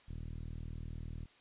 5% pulse tone with low-pass filter, 40 Hz, D#1, 49 cents sharp, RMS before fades -43 dBFS, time 0.08-1.26 s, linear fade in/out 10 ms, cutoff 110 Hz, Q 0.76, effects white hiss -64 dBFS RMS until 1.4 s + resampled to 8000 Hz

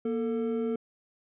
triangle tone pair together, 236.4 / 446.2 Hz, A#3 / A4, +24 / +24 cents, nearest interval major seventh, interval 1100 cents, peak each -28 dBFS, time 0.05-0.76 s, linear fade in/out 5 ms, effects resampled to 8000 Hz

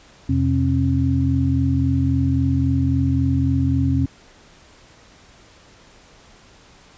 sine tone cluster, 84.9 / 128.6 / 269.6 Hz, F2 / C3 / C#4, -48 / -30 / -48 cents, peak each -20 dBFS, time 0.29-4.06 s, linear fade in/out 5 ms, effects pink hiss -49 dBFS RMS until 6.97 s + resampled to 16000 Hz

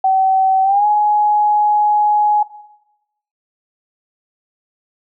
sine tone with pitch glide, 764 to 838 Hz, G5 to G#5, -45 to +15 cents, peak -10 dBFS, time 0.04-2.43 s, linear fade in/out 5 ms, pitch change +160 cents, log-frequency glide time 0.63-0.86 s, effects noise-tail reverb RT60 0.9 s tail -17 dB re dry

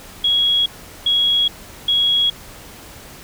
sine tone bursts, 3322 Hz, G#7, in tune, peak -13 dBFS, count 3, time 0.24-2.3 s, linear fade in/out 5 ms, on 420 ms, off 400 ms, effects pink hiss -39 dBFS RMS until 3.23 s

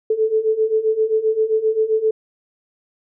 sine beating tone pair, 433.7 / 441.3 Hz, A4 / A4, -25 / +5 cents, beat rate 7.6 Hz, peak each -20 / -17 dBFS, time 0.1-2.11 s, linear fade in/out 5 ms, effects none

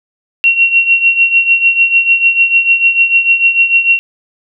sine tone with tremolo, 2736 Hz, F7, 36 cents flat, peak -3 dBFS, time 0.44-3.99 s, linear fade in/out 0 ms, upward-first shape triangle, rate 6.7 Hz, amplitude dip 80%, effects none

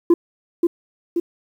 sine tone with echo, 342.2 Hz, F4, 35 cents flat, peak -6 dBFS, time 0.1-0.14 s, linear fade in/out 5 ms, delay 530 ms, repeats 2, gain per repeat -5 dB, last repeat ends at 1.2 s, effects tanh soft clip ceiling -8 dBFS + 8-bit

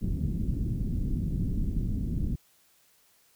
pink low-pass noise, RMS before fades -29 dBFS, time 0.01-2.36 s, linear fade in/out 10 ms, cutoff 250 Hz, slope 24 dB/octave, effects white hiss -64 dBFS RMS until 3.35 s

